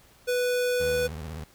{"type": "tone", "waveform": "square", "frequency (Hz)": 493.9, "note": "B4", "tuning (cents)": 0, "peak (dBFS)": -24, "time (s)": [0.27, 1.08], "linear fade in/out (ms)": 20}
{"type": "tone with vibrato", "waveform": "25% pulse", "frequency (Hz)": 78.7, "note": "D#2", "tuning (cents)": 20, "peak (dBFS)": -31, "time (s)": [0.8, 1.44], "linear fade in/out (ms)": 5, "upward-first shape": "sine", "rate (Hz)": 16, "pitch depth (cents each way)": 160}
{"effects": ["pink hiss -57 dBFS RMS until 1.54 s"]}